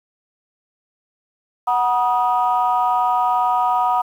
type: chord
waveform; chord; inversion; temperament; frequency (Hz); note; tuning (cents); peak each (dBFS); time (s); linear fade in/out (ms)
sine; B major; second; equal with one note detuned; 740 / 962.4 / 1244.5; F#5 / B5 / D#6; 0 / -45 / 0; -18 / -18 / -21; 1.67-4.02; 10
effects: tanh soft clip ceiling -7 dBFS + 8-bit